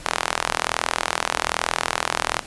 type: tone with high-pass filter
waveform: sawtooth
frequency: 41.2 Hz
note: E1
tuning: in tune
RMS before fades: -25 dBFS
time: 0.05-2.4 s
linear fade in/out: 10 ms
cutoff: 930 Hz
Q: 1.1
effects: pink hiss -40 dBFS RMS until 2.46 s + resampled to 24000 Hz